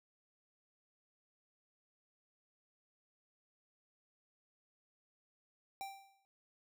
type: tone with exponential decay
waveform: square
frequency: 784 Hz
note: G5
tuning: in tune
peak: -40 dBFS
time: 5.81-6.25 s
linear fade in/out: 0 ms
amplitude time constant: 95 ms
effects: none